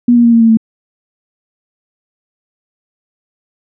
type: tone with pitch steps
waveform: sine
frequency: 241.3 / 237.6 / 233.9 / 230.3 / 226.7 / 223.2 Hz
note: B3 / A#3 / A#3 / A#3 / A#3 / A3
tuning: -40 / +33 / +6 / -21 / -48 / +25 cents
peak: -4 dBFS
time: 0.08-0.572 s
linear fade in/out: 5 ms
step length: 82 ms
effects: none